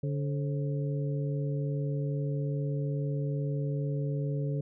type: harmonic tone with a mistuned harmonic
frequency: 144.1 Hz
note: D3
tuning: 33 cents flat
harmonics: 1 / 2 / 3 / 4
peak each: -29 / -40 / -39 / -42 dBFS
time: 0.03-4.61 s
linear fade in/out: 5 ms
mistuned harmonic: 4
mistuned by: -130 cents
effects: none